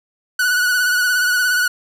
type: tone with vibrato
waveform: 45% pulse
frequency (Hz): 1475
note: F#6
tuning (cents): -6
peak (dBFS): -14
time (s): 0.39-1.68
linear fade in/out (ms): 5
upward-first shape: triangle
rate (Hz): 17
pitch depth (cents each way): 46
effects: none